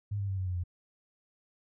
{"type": "tone with pitch steps", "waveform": "sine", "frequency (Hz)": [102.3, 99.27, 96.34, 93.48, 90.72, 88.03], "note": ["G#2", "G2", "G2", "F#2", "F#2", "F2"], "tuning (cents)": [-26, 22, -30, 18, -34, 14], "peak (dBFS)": -30, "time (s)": [0.11, 0.638], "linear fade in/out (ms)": 10, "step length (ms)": 88, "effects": []}